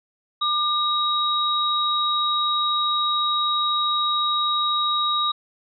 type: tone pair together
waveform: sine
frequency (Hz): 1200 / 3807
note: D6 / A#7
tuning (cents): +37 / +36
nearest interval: octave + minor sixth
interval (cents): 1999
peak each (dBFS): -22 / -22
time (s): 0.41-5.32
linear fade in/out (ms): 10
effects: none